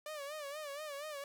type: tone with vibrato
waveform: sawtooth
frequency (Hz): 587.3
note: D5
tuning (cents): 0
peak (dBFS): -38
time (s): 0.06-1.24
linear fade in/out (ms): 2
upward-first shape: sine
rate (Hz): 4.2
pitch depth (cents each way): 99
effects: 12-bit